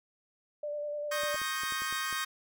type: tone with vibrato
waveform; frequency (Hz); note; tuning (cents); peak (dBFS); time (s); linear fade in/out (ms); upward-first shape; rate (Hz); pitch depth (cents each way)
sine; 590; D5; +8; -33; 0.63-1.36; 5; square; 10; 15
type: chord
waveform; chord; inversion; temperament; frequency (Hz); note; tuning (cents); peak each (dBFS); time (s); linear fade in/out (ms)
sawtooth; Eb dominant seventh; third; equal with one note detuned; 1088.4 / 1244.5 / 1568 / 1864.7; Db6 / Eb6 / G6 / Bb6; -32 / 0 / 0 / 0; -35 / -34 / -33 / -34; 1.11-2.25; 10
type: clicks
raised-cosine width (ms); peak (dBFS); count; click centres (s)
2; -35; 8; 1.235 / 1.344 / 1.417 / 1.635 / 1.723 / 1.82 / 1.926 / 2.127
effects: none